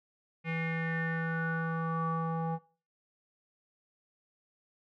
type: tone with low-pass filter sweep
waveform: square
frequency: 163.9 Hz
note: E3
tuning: 10 cents flat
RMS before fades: -33 dBFS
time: 0.44-2.59 s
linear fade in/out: 50 ms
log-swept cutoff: 2300 to 920 Hz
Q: 8.1
effects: noise-tail reverb RT60 0.4 s tail -21 dB re dry